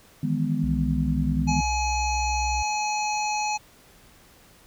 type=chord; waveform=sine; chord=E major seventh; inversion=third; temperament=just; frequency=154.51 / 164.81 / 206 / 247.2 Hz; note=D#3 / E3 / G#3 / B3; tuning=-12 / 0 / -14 / +2 cents; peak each=-26 / -29 / -29 / -27 dBFS; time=0.23-1.61 s; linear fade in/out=5 ms
type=tone with pitch glide; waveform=sine; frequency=64.7 to 63.19 Hz; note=C2 to B1; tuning=-19 to +40 cents; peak=-27 dBFS; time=0.63-2.63 s; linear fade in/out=10 ms; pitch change=-41 cents; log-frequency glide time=1.58-1.69 s
type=harmonic tone; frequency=844 Hz; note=G#5; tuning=28 cents sharp; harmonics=1 / 3 / 5 / 7 / 8; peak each=-25 / -31 / -36 / -35 / -39 dBFS; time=1.47-3.58 s; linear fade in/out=20 ms
effects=pink hiss -54 dBFS RMS until 4.66 s